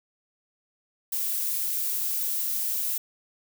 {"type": "noise", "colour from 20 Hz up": "violet", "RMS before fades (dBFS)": -28, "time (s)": [1.12, 2.98], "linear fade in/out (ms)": 5, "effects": []}